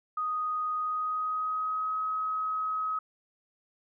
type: tone with pitch glide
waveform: sine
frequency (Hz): 1244.5 to 1272.1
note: D#6 to D#6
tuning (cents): 0 to +38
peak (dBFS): -28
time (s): 0.17-2.99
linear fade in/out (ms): 5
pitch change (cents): +38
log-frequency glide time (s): 0.77-1.98
effects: none